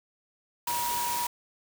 sine tone in noise, 959 Hz, A#5, 49 cents sharp, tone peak -29 dBFS, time 0.67-1.27 s, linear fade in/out 5 ms, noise white, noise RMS -33 dBFS, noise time 0.67-1.27 s, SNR +1 dB, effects none

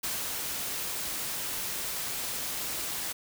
white noise with ADSR envelope, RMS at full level -32 dBFS, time 0.03-3.13 s, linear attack 11 ms, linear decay 190 ms, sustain -2 dB, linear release 14 ms, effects none

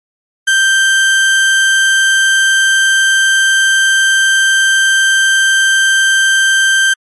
35% pulse tone, 1568 Hz, G6, in tune, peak -6 dBFS, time 0.47-6.94 s, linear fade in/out 10 ms, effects MP3 48 kbps

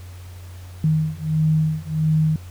sine beating tone pair, 155.56 / 157.06 Hz, D#3 / D#3, 0 / +17 cents, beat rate 1.5 Hz, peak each -20 dBFS, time 0.84-2.36 s, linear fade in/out 2 ms, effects added 90 Hz sine -35 dBFS peak until 2.5 s + pink hiss -48 dBFS RMS until 2.5 s

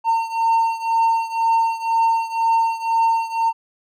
triangle beating tone pair, 909 / 911 Hz, A#5 / A#5, -44 / -40 cents, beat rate 2 Hz, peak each -16 / -19 dBFS, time 0.04-3.53 s, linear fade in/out 50 ms, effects none

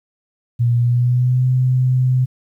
sine tone with pitch glide, 119.3 to 127.86 Hz, A#2 to C3, +41 to -40 cents, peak -12 dBFS, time 0.59-2.26 s, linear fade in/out 20 ms, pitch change +119 cents, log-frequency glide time 0.75-1.46 s, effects 9-bit

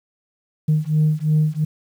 sine beating tone pair, 152.5 / 155.4 Hz, D#3 / D#3, -34 / -2 cents, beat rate 2.9 Hz, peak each -17 dBFS, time 0.68-1.65 s, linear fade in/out 10 ms, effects tanh soft clip ceiling -10 dBFS + 8-bit

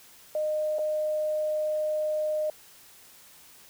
sine tone with dropouts, 613 Hz, D#5, 26 cents flat, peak -25 dBFS, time 0.35-2.5 s, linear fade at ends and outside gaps 2 ms, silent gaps 0.785-0.791 s, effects white hiss -53 dBFS RMS until 3.69 s

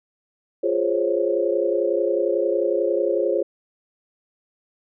sine chord, Db major seventh, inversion first, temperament equal with one note detuned, 349.2 / 414.1 / 523.3 / 554.4 Hz, F4 / Ab4 / C5 / Db5, 0 / -5 / 0 / 0 cents, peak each -24 dBFS, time 0.63-3.43 s, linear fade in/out 10 ms, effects none

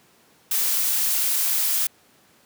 blue noise, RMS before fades -22 dBFS, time 0.51-1.87 s, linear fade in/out 5 ms, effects pink hiss -57 dBFS RMS until 2.45 s + high-pass 150 Hz 12 dB/octave

